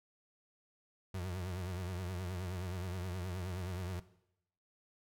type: tone with vibrato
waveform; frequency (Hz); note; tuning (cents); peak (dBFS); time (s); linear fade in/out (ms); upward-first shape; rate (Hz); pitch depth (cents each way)
35% pulse; 90.9; F#2; -30; -36; 1.14-4; 5; triangle; 9.5; 96
effects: noise-tail reverb RT60 0.8 s tail -17 dB re dry